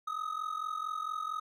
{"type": "ring-modulated tone", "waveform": "triangle", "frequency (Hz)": 1258, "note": "D#6", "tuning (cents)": 19, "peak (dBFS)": -29, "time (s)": [0.07, 1.4], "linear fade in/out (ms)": 5, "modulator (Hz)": 22.2, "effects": []}